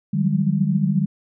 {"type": "tone cluster", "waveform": "sine", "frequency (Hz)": [151.9, 178.8, 187, 201.2], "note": ["D#3", "F3", "F#3", "G3"], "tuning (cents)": [-41, 41, 19, 45], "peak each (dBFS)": [-21, -28, -22, -21], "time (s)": [0.13, 1.06], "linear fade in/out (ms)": 10, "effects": []}